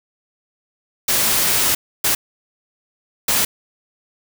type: noise bursts at uneven times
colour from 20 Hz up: white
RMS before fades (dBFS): -17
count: 3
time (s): 1.08-1.75 / 2.04-2.15 / 3.28-3.45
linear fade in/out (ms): 5
effects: none